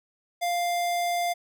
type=tone; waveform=square; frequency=698.5 Hz; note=F5; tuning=in tune; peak=-25 dBFS; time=0.41-1.34 s; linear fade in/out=20 ms; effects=none